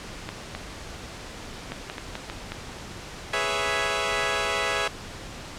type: clicks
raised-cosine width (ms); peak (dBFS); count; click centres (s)
0.3; -16; 8; 0.29 / 0.55 / 1.72 / 1.899 / 1.982 / 2.154 / 2.299 / 2.52
type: chord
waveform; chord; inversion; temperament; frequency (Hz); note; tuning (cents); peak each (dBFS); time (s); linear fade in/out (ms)
10% pulse; C# minor seventh; second; equal; 415.3 / 493.9 / 554.4 / 659.3; G#4 / B4 / C#5 / E5; 0 / 0 / 0 / 0; -21 / -23 / -22 / -20; 3.33-4.88; 5
effects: pink hiss -39 dBFS RMS until 5.58 s + low-pass 7000 Hz 12 dB/octave